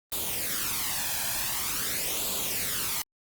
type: noise with flanger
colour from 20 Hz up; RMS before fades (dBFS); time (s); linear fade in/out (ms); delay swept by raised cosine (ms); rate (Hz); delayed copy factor
white; -30; 0.12-3.02; 2; 0.26 to 1.23; 0.46; +0.6
effects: Opus 32 kbps